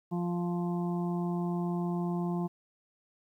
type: harmonic tone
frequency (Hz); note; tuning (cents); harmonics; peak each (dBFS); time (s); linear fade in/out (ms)
174.61; F3; 0; 1 / 2 / 4 / 5 / 6; -30 / -36 / -42 / -44 / -46; 0.11-2.48; 20
effects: 11-bit